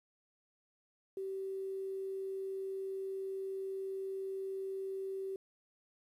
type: tone with quantisation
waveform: sine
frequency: 385.5 Hz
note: G4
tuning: 29 cents flat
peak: -37 dBFS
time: 1.17-5.36 s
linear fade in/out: 2 ms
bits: 11
effects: resampled to 32000 Hz